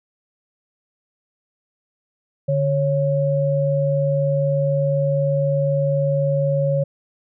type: tone pair together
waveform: sine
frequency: 146 / 551.5 Hz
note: D3 / C#5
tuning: -10 / -9 cents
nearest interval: octave + major seventh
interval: 2301 cents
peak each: -19 dBFS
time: 2.48-6.84 s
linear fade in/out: 10 ms
effects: none